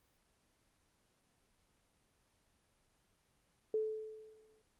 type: tone with exponential decay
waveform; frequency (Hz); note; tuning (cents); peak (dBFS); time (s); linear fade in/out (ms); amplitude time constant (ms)
sine; 434.9; A4; -20; -30; 3.74-4.62; 2; 190
effects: pink hiss -75 dBFS RMS until 4.79 s + Opus 24 kbps